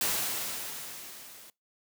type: noise with level ramp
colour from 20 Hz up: white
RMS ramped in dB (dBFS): -28 to -51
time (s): 0.01-1.5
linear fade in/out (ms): 2
effects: noise-tail reverb RT60 0.2 s tail -23 dB re dry + high-pass 100 Hz 12 dB/octave